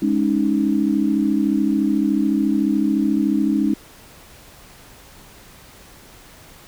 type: chord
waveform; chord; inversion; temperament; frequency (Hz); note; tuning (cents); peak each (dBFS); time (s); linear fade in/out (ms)
sine; Ab suspended fourth; none; equal; 207.7 / 277.2 / 311.1; Ab3 / Db4 / Eb4; 0 / 0 / 0; -20; 0.02-3.74; 5
effects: pink hiss -45 dBFS RMS until 6.67 s